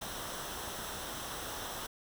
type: noise with comb filter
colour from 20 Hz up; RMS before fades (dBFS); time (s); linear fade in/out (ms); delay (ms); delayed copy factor
pink; -41; 0.01-1.87; 10; 0.43; -0.55
effects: none